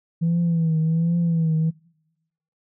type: tone with vibrato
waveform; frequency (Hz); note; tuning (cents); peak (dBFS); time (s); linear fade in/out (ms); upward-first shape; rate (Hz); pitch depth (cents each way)
sine; 164.81; E3; 0; -16; 0.21-1.71; 20; triangle; 1.3; 79
effects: noise-tail reverb RT60 0.9 s tail -25 dB re dry + tanh soft clip ceiling -15 dBFS